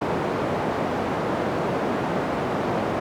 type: band-pass noise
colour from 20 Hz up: white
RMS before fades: -25 dBFS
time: 0.01-3 s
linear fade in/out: 10 ms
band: 120 to 730 Hz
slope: 12 dB/octave
effects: none